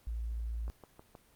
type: tone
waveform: sine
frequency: 56.9 Hz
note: A#1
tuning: 41 cents flat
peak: -34 dBFS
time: 0.07-0.7 s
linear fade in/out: 0 ms
type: click train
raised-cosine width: 1 ms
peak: -35 dBFS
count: 4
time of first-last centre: 0.68-1.152 s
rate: 6.36 Hz
effects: pink hiss -65 dBFS RMS until 1.35 s + Opus 24 kbps